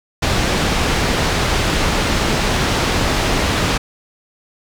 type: low-pass noise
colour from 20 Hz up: pink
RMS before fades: -17 dBFS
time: 0.22-3.78 s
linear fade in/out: 10 ms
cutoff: 5500 Hz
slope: 12 dB/octave
effects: none